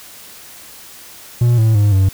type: tone with pitch steps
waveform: triangle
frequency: 120 / 111.32 / 103.27 / 95.8 Hz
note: B2 / A2 / G#2 / G2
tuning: -49 / +21 / -9 / -39 cents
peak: -7 dBFS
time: 1.41-2.09 s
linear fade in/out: 5 ms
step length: 170 ms
effects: white hiss -38 dBFS RMS until 2.13 s